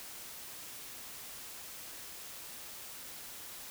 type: silence
effects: white hiss -47 dBFS RMS until 3.7 s